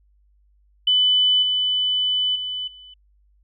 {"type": "tone with level steps", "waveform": "sine", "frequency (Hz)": 3000, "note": "F#7", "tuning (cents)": 23, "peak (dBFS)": [-14, -18, -25, -41], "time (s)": [0.87, 2.94], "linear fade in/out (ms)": 5, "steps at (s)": [1.42, 2.35, 2.67], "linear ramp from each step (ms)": 10, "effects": ["added 50 Hz sine -56 dBFS peak until 3.43 s"]}